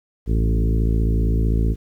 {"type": "harmonic tone with a mistuned harmonic", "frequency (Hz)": 55.5, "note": "A1", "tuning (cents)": 16, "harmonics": [1, 2, 3, 4, 5, 6, 7, 8], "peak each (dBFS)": [-17, -23, -27, -29, -31, -33, -34, -35], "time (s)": [0.26, 1.76], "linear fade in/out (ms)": 50, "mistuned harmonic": 2, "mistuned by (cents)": -24, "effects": ["9-bit"]}